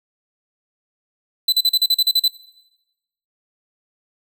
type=tone bursts; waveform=45% pulse; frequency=4012 Hz; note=B7; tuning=26 cents sharp; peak=-12 dBFS; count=10; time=1.48-2.28 s; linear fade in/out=5 ms; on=44 ms; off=40 ms; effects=noise-tail reverb RT60 1.0 s tail -20 dB re dry

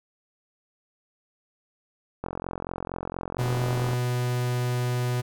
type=click train; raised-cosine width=1 ms; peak=-17 dBFS; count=76; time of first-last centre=2.24-3.933 s; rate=44.3 Hz
type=tone; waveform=45% pulse; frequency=123.47 Hz; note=B2; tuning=in tune; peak=-24 dBFS; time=3.38-5.22 s; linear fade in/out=20 ms
effects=none

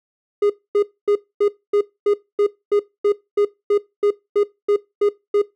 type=tone bursts; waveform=triangle; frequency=410.9 Hz; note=G#4; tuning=18 cents flat; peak=-11 dBFS; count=16; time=0.42-5.418 s; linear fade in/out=5 ms; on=78 ms; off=250 ms; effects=noise-tail reverb RT60 0.2 s tail -19 dB re dry

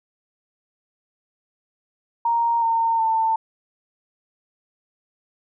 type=tone with pitch steps; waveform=sine; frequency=932.3 / 913.1 / 894.3 Hz; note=A#5 / A#5 / A5; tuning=0 / -36 / +28 cents; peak=-17 dBFS; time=2.25-3.36 s; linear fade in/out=5 ms; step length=370 ms; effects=none

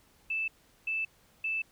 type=tone bursts; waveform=sine; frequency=2637 Hz; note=E7; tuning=in tune; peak=-29 dBFS; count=3; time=0.3-1.62 s; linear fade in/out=5 ms; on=180 ms; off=390 ms; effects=pink hiss -64 dBFS RMS until 1.71 s

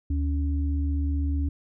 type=tone pair together; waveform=sine; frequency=74.3 / 280.5 Hz; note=D2 / C#4; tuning=+21 / +21 cents; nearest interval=octave + major seventh; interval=2300 cents; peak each=-23 / -32 dBFS; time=0.1-1.49 s; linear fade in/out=5 ms; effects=none

